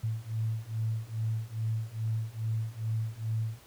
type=beating tone pair; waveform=sine; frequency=110 / 112.4 Hz; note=A2 / A2; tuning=0 / +37 cents; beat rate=2.4 Hz; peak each=-33 / -32 dBFS; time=0.03-3.59 s; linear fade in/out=10 ms; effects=pink hiss -56 dBFS RMS until 3.66 s + high-pass 60 Hz 12 dB/octave